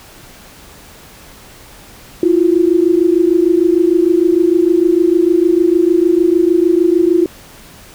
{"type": "tone pair together", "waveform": "sine", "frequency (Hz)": [331.6, 358.2], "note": ["E4", "F4"], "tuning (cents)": [10, 44], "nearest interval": "minor second", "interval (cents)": 134, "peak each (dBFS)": -11, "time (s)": [2.23, 7.26], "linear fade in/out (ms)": 2, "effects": ["pink hiss -39 dBFS RMS until 7.94 s"]}